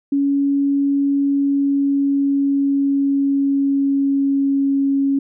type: tone with pitch glide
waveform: sine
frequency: 280 to 275.8 Hz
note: C#4 to C#4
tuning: +18 to -9 cents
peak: -14 dBFS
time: 0.12-5.19 s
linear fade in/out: 5 ms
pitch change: -27 cents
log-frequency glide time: 1.22-4.81 s
effects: none